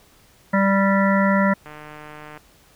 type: harmonic tone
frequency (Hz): 196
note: G3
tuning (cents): 0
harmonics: 1 / 3 / 5 / 7 / 9 / 10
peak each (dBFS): -17 / -22 / -24 / -25 / -27 / -27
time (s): 0.53-1.54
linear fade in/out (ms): 10
type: click train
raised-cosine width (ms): 0.5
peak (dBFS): -24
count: 109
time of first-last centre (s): 1.66-2.375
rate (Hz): 151
effects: pink hiss -54 dBFS RMS until 2.75 s